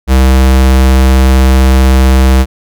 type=tone; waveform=square; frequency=65.41 Hz; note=C2; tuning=in tune; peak=-4 dBFS; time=0.07-2.46 s; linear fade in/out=50 ms; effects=none